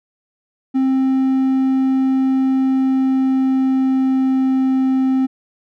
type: tone with pitch glide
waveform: triangle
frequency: 264.2 to 262.7 Hz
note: C4 to C4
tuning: +17 to +7 cents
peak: -11 dBFS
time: 0.74-5.27 s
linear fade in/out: 20 ms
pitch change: -10 cents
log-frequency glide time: 2.59-4.96 s
effects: none